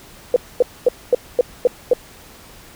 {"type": "tone bursts", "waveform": "sine", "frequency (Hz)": 494.2, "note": "B4", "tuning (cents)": 1, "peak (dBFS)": -8, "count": 7, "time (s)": [0.34, 1.934], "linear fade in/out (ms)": 2, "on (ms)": 22, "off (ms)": 240, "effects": ["pink hiss -43 dBFS RMS until 2.75 s"]}